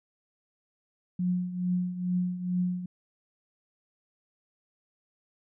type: tone with tremolo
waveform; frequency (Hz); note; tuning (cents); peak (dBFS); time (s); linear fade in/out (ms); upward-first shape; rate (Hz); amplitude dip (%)
sine; 180; F#3; -47; -23; 1.19-2.86; 5; triangle; 2.3; 75
effects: none